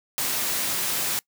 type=noise; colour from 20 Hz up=white; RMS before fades=-26 dBFS; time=0.18-1.19 s; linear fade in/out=0 ms; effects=noise-tail reverb RT60 0.1 s tail -24 dB re dry + high-pass 100 Hz 12 dB/octave